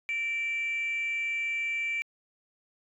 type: tone with frequency modulation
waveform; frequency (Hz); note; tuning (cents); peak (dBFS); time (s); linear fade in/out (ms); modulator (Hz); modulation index
sine; 2333; D7; -12; -27; 0.09-2.02; 0; 493; 0.27
effects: tanh soft clip ceiling -24 dBFS